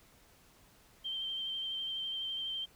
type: tone with vibrato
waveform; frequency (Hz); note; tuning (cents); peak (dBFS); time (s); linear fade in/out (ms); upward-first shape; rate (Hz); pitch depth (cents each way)
sine; 3136; G7; 0; -35; 1.04-2.66; 20; sine; 12; 19
effects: pink hiss -63 dBFS RMS until 2.75 s